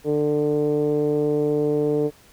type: tone with low-pass filter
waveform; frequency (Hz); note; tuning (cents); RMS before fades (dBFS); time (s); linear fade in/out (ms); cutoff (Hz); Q
10% pulse; 148.6; D3; +21; -21; 0.04-2.11; 50; 420; 4.1
effects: pink hiss -52 dBFS RMS until 2.32 s